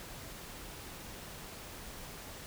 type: silence
effects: pink hiss -47 dBFS RMS until 2.46 s